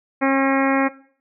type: harmonic tone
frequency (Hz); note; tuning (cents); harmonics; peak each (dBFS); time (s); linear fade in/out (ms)
270.7; C#4; -41; 1 / 2 / 3 / 4 / 5 / 6 / 7 / 8 / 9; -18 / -21 / -24 / -26 / -28 / -29 / -28 / -28 / -33; 0.21-0.89; 20
effects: noise-tail reverb RT60 0.5 s tail -18 dB re dry